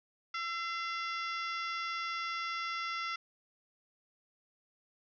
harmonic tone with a mistuned harmonic, 685 Hz, F5, 34 cents flat, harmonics 2 / 3 / 4 / 5 / 6 / 7 / 8 / 9, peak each -37 / -40 / -46 / -46 / -57 / -48 / -50 / -60 dBFS, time 0.34-3.16 s, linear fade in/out 5 ms, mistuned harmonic 2, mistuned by -38 cents, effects none

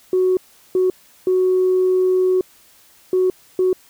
sine tone bursts at uneven times, 370 Hz, F#4, in tune, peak -12 dBFS, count 5, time 0.13-0.37 / 0.75-0.9 / 1.27-2.41 / 3.13-3.3 / 3.59-3.73 s, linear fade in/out 2 ms, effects tanh soft clip ceiling -9 dBFS + white hiss -51 dBFS RMS until 3.89 s

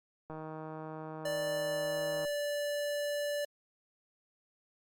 click train, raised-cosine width 1 ms, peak -30 dBFS, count 307, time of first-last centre 0.3-2.249 s, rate 157 Hz
square tone with pitch glide, 587.3 to 582.9 Hz, D5 to D5, 0 to -13 cents, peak -33 dBFS, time 1.25-3.45 s, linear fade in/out 5 ms, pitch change -13 cents, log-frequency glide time 1.55-1.99 s
effects Opus 48 kbps

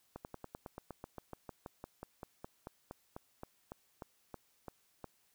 slowing click train, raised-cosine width 1 ms, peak -30 dBFS, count 26, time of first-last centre 0.16-5.043 s, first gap 89 ms, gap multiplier 1.06, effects white hiss -73 dBFS RMS until 5.34 s

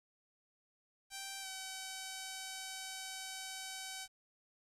5% pulse tone with pitch glide, 780 to 762.6 Hz, G5 to G5, -9 to -48 cents, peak -31 dBFS, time 1.1-4.08 s, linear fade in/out 50 ms, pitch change -39 cents, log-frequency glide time 1.41-1.47 s, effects resampled to 32000 Hz + 11-bit

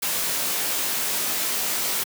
white noise with comb filter, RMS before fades -25 dBFS, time 0.02-2.04 s, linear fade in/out 10 ms, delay 19 ms, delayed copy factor -0.7, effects high-pass 150 Hz 12 dB/octave

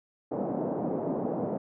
pink band-pass noise, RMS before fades -31 dBFS, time 0.31-1.58 s, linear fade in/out 10 ms, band 180 to 720 Hz, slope 24 dB/octave, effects none

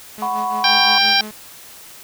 sawtooth tone with tremolo, 213.7 Hz, G#3, 50 cents sharp, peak -25 dBFS, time 0.18-1.31 s, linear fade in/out 0 ms, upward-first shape sine, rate 5.8 Hz, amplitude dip 75%
sine chord, F# suspended fourth, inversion none, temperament equal with one note detuned, 740 / 992.3 / 1108.7 Hz, F#5 / B5 / C#6, 0 / +8 / 0 cents, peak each -22 / -23 / -25 dBFS, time 0.22-0.98 s, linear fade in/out 2 ms
harmonic tone, 791 Hz, G5, 15 cents sharp, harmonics 1 / 2 / 3 / 4 / 5 / 6 / 7, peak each -20 / -20 / -20 / -20 / -20 / -20 / -20 dBFS, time 0.64-1.21 s, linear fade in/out 2 ms
effects white hiss -40 dBFS RMS until 2.03 s

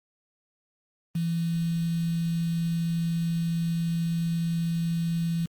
sine tone with quantisation, 167.2 Hz, E3, 25 cents sharp, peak -24 dBFS, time 1.15-5.46 s, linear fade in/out 5 ms, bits 7, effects Opus 32 kbps

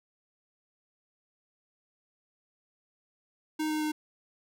square tone with pitch steps, 310 / 307.9 / 305.7 Hz, D#4 / D#4 / D#4, -6 / -18 / -30 cents, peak -29 dBFS, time 3.59-3.92 s, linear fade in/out 10 ms, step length 110 ms, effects none

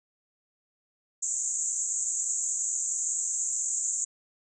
pink band-pass noise, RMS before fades -30 dBFS, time 1.22-4.05 s, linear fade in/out 10 ms, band 6700 to 7700 Hz, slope 96 dB/octave, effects none

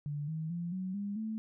sine tone with pitch steps, 146.3 / 158.62 / 171.98 / 186.47 / 202.2 / 219.2 Hz, D3 / D#3 / F3 / F#3 / G#3 / A3, -6 / +34 / -26 / +14 / -46 / -6 cents, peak -34 dBFS, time 0.06-1.38 s, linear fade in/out 0 ms, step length 220 ms, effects none

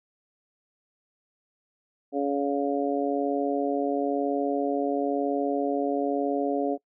harmonic tone, 141 Hz, C#3, 30 cents sharp, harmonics 2 / 3 / 4 / 5, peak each -27 / -29 / -30 / -31 dBFS, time 2.12-6.78 s, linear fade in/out 50 ms, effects noise-tail reverb RT60 0.1 s tail -22 dB re dry

